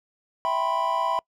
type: chord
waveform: triangle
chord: C major seventh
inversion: first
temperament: equal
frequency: 659.3 / 784 / 987.8 / 1046.5 Hz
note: E5 / G5 / B5 / C6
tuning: 0 / 0 / 0 / 0 cents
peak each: -27 / -29 / -23 / -29 dBFS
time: 0.45-1.19 s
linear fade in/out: 0 ms
effects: noise-tail reverb RT60 0.1 s tail -25 dB re dry